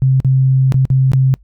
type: tone with dropouts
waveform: sine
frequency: 132.1 Hz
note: C3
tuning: 17 cents sharp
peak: -8 dBFS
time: 0.02-1.34 s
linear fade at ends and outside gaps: 0 ms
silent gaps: 0.202-0.247 / 0.722-0.743 / 0.853-0.902 / 1.118-1.134 s
effects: noise-tail reverb RT60 0.1 s tail -25 dB re dry + added 50 Hz sine -43 dBFS peak until 1.43 s